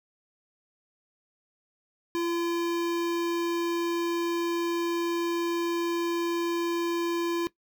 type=tone with notch filter; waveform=square; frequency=340.8 Hz; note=F4; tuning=42 cents flat; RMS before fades=-28 dBFS; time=2.15-7.47 s; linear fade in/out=0 ms; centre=9700 Hz; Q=1.3; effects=noise-tail reverb RT60 0.1 s tail -18 dB re dry